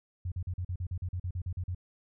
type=tone bursts; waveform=sine; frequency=90.1 Hz; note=F#2; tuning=45 cents flat; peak=-31 dBFS; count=14; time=0.25-1.748 s; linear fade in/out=5 ms; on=68 ms; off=42 ms; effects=none